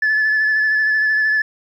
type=tone with vibrato; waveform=sine; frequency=1732 Hz; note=A6; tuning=28 cents flat; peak=-12 dBFS; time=0.02-1.42 s; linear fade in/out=5 ms; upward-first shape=sine; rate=13 Hz; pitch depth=22 cents each way; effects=tanh soft clip ceiling -11 dBFS + 9-bit